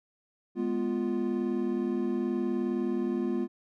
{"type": "chord", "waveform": "triangle", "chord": "F diminished", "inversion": "first", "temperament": "equal", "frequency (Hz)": [207.7, 246.9, 349.2], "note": ["Ab3", "Cb4", "F4"], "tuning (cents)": [0, 0, 0], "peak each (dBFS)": [-31, -29, -29], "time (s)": [0.55, 3.48], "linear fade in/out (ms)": 50, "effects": []}